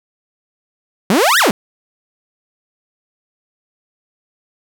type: exponential two-way sweep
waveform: sawtooth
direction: up then down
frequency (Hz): 173.9 to 1982 to 173.9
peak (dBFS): -6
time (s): 1.1-1.51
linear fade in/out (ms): 2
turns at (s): 1.39
effects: none